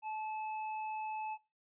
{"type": "tone with tanh clipping", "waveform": "sine", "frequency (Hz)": 866, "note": "A5", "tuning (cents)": -28, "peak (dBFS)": -39, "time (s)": [0.02, 1.38], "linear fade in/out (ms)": 50, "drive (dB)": 11, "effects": ["noise-tail reverb RT60 0.4 s tail -25 dB re dry", "resampled to 8000 Hz"]}